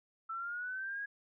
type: linear sweep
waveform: sine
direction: up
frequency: 1318.5 to 1661.2 Hz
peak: -37 dBFS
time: 0.29-1.06 s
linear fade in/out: 10 ms
effects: none